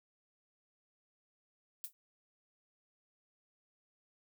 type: noise with exponential decay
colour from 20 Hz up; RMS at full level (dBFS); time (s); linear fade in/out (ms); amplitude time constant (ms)
violet; -38; 1.84-1.93; 0; 19
effects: none